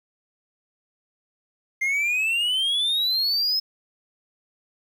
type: exponential sweep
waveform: triangle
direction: up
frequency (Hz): 2093 to 5190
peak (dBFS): -19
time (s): 1.81-3.6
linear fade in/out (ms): 10
effects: 9-bit